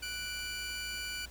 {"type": "tone pair together", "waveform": "20% pulse", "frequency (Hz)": [1480, 2351], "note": ["F#6", "D7"], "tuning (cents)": [0, 1], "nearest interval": "minor sixth", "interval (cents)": 801, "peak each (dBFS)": [-35, -35], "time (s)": [0.02, 1.26], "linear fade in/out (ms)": 10, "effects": ["added 60 Hz sine -50 dBFS peak until 1.3 s", "pink hiss -55 dBFS RMS until 1.3 s"]}